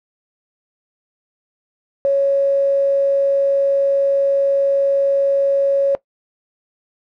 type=tone with quantisation; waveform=sine; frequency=554.4 Hz; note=C#5; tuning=in tune; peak=-12 dBFS; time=2.05-5.95 s; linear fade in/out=0 ms; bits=5; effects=noise-tail reverb RT60 0.1 s tail -18 dB re dry + low-pass 2000 Hz 12 dB/octave